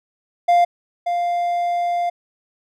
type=tone pair in turn; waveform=triangle; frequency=698.5 / 698.5 Hz; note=F5 / F5; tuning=0 / 0 cents; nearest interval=unison; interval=0 cents; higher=neither; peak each=-9 / -16 dBFS; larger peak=first; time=0.48-0.65 / 1.06-2.1 s; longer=second; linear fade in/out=10 ms; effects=none